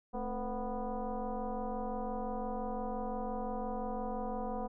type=tone with frequency modulation; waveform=sine; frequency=263.9 Hz; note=C4; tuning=15 cents sharp; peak=-34 dBFS; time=0.13-4.68 s; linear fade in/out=20 ms; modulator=241 Hz; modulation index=2.8; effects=none